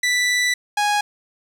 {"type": "tone pair in turn", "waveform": "sawtooth", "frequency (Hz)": [1975.5, 828], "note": ["B6", "G#5"], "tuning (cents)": [0, -5], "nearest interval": "octave + minor third", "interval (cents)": 1505, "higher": "first", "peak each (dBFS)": -13, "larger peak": "neither", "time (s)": [[0.03, 0.54], [0.77, 1.01]], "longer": "first", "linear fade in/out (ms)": 5, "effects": ["low-pass 9000 Hz 12 dB/octave", "8-bit"]}